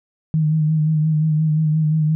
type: tone with vibrato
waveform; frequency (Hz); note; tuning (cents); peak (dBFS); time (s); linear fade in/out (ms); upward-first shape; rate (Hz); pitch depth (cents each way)
sine; 155.4; D#3; -2; -14; 0.34-2.15; 0; sine; 5.7; 36
effects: none